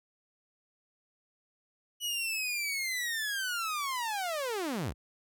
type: linear sweep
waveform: sawtooth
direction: down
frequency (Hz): 2953 to 40.49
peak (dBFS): -28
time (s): 2-4.94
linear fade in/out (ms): 50
effects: none